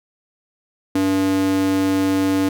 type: tone with high-pass filter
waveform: square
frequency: 95.9 Hz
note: G2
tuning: 37 cents flat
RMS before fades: -18 dBFS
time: 0.95-2.49 s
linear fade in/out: 5 ms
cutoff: 240 Hz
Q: 5.6
effects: none